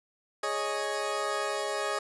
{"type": "chord", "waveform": "20% pulse", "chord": "Ab suspended fourth", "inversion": "none", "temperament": "equal", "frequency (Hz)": [415.3, 554.4, 622.3], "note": ["Ab4", "Db5", "Eb5"], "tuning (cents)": [0, 0, 0], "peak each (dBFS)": -29, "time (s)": [0.43, 1.99], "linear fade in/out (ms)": 5, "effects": ["resampled to 24000 Hz", "10-bit"]}